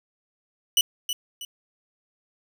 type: tone with echo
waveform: sawtooth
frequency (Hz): 2960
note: F#7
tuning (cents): 0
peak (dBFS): -13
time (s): 0.77-0.81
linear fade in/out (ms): 2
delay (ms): 320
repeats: 2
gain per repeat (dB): -9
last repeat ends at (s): 1.45
effects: none